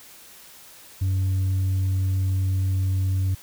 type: tone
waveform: sine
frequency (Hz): 94.7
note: F#2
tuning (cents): +41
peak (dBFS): -17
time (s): 1.01-3.35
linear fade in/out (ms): 10
effects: tanh soft clip ceiling -19 dBFS + white hiss -47 dBFS RMS until 3.42 s